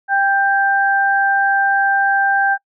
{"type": "tone pair together", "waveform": "sine", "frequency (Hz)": [790, 1575.8], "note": ["G5", "G6"], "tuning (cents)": [13, 9], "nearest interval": "octave", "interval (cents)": 1196, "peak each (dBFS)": -15, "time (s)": [0.08, 2.58], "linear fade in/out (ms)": 50, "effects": ["noise-tail reverb RT60 0.1 s tail -24 dB re dry"]}